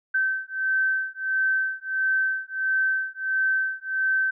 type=beating tone pair; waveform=sine; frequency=1544 / 1545.5 Hz; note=G6 / G6; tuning=-27 / -25 cents; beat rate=1.5 Hz; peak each=-25 dBFS; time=0.14-4.31 s; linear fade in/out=10 ms; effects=none